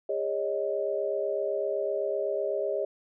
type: chord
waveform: sine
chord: Ab suspended fourth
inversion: none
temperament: equal with one note detuned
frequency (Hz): 405.8 / 554.4 / 622.3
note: Ab4 / Db5 / Eb5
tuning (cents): -40 / 0 / 0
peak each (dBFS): -31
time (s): 0.09-2.85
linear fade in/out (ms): 5
effects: none